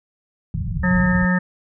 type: low-pass noise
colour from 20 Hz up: white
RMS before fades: -24 dBFS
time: 0.54-1.25 s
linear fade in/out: 2 ms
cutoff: 190 Hz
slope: 96 dB/octave
type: harmonic tone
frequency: 181 Hz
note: F#3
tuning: 38 cents flat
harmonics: 1 / 3 / 5 / 7 / 9 / 10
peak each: -16 / -29 / -30 / -30 / -29 / -23 dBFS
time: 0.83-1.39 s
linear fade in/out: 10 ms
effects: none